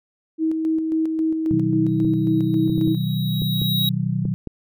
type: tone with tremolo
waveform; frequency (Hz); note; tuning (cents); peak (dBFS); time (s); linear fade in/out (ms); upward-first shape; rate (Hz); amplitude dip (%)
sine; 319.3; D#4; +45; -17; 0.38-2.97; 50; square; 3.7; 35
type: chord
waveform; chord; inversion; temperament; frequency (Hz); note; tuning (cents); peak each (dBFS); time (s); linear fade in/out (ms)
sine; B major; none; equal with one note detuned; 123.47 / 155.56 / 186.82; B2 / D#3 / F#3; 0 / 0 / +17; -24; 1.51-4.34; 0
type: tone with exponential growth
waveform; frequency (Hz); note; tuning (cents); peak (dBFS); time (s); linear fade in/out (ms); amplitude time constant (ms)
square; 3824; A#7; +43; -19; 1.86-3.89; 2; 440
type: clicks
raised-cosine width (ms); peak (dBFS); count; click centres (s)
3; -16; 8; 2.049 / 2.698 / 2.779 / 2.875 / 3.42 / 3.618 / 4.253 / 4.473
effects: none